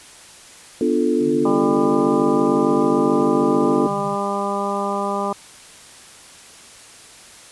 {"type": "chord", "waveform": "sine", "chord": "B half-diminished seventh", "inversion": "none", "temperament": "equal", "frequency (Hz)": [246.9, 293.7, 349.2, 440], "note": ["B3", "D4", "F4", "A4"], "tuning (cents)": [0, 0, 0, 0], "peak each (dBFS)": -21, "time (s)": [0.81, 3.87], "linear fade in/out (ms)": 2}
{"type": "tone with tremolo", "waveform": "sine", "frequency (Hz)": 148.8, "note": "D3", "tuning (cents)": 23, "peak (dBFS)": -28, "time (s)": [1.19, 4.17], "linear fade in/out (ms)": 50, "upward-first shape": "sine", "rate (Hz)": 14, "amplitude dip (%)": 60}
{"type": "harmonic tone", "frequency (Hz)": 200.2, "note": "G3", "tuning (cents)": 37, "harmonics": [1, 2, 3, 4, 5, 6], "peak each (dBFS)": [-27, -27, -27, -27, -27, -27], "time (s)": [1.45, 5.33], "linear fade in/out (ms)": 5}
{"effects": ["white hiss -43 dBFS RMS until 7.51 s", "resampled to 24000 Hz"]}